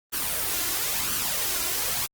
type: noise with flanger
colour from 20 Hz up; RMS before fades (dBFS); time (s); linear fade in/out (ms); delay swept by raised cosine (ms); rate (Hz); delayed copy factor
white; -27; 0.12-2.07; 20; 0.66 to 2.96; 0.99; +0.55
effects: Opus 32 kbps